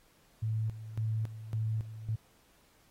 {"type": "tone with tremolo", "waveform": "sine", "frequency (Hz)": 110.1, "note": "A2", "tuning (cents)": 2, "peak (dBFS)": -29, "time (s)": [0.42, 2.16], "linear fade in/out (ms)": 10, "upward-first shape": "square", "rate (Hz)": 1.8, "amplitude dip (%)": 75, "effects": ["pink hiss -66 dBFS RMS until 2.9 s", "AAC 48 kbps"]}